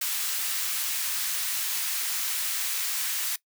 white high-pass noise, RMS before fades -29 dBFS, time 0.01-3.36 s, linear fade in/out 5 ms, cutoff 1400 Hz, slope 12 dB/octave, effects noise-tail reverb RT60 0.1 s tail -20 dB re dry

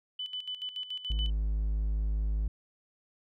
sine tone with tremolo, 3000 Hz, F#7, 23 cents sharp, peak -33 dBFS, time 0.19-1.3 s, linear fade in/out 5 ms, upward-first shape square, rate 7 Hz, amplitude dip 70%
triangle tone, 52.5 Hz, G#1, 19 cents sharp, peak -25 dBFS, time 1.1-2.48 s, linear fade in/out 5 ms
effects none

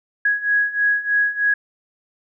sine beating tone pair, 1661.2 / 1664.4 Hz, G#6 / G#6, 0 / +3 cents, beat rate 3.2 Hz, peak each -21 / -18 dBFS, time 0.25-1.54 s, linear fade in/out 5 ms, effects none

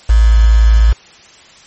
sine tone with quantisation, 55.2 Hz, A1, 6 cents sharp, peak -4 dBFS, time 0.09-0.93 s, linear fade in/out 10 ms, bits 4, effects white hiss -41 dBFS RMS until 1.66 s + MP3 32 kbps

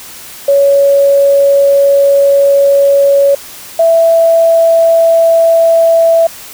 sine tone pair in turn, 559 / 662.3 Hz, C#5 / E5, +14 / +8 cents, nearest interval minor third, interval 294 cents, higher second, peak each -4 dBFS, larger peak neither, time 0.48-3.35 / 3.79-6.27 s, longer first, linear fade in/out 5 ms, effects white hiss -30 dBFS RMS until 6.53 s

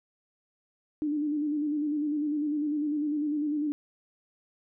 sine tone with vibrato, 297.6 Hz, D4, 23 cents sharp, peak -26 dBFS, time 1.02-3.72 s, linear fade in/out 0 ms, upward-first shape square, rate 10 Hz, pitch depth 41 cents each way, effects none

